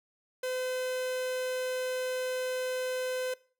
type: tone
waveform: 45% pulse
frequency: 510 Hz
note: C5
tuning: 44 cents flat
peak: -31 dBFS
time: 0.43-3.34 s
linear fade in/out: 5 ms
effects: noise-tail reverb RT60 0.4 s tail -21 dB re dry